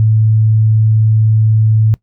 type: tone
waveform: sine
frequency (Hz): 109.5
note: A2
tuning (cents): -8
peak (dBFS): -7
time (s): 0-1.94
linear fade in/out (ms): 0
effects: noise-tail reverb RT60 0.1 s tail -20 dB re dry